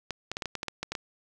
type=clicks; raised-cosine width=0.2 ms; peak=-15 dBFS; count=11; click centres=0.107 / 0.316 / 0.369 / 0.422 / 0.457 / 0.553 / 0.631 / 0.683 / 0.83 / 0.92 / 0.952 s; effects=none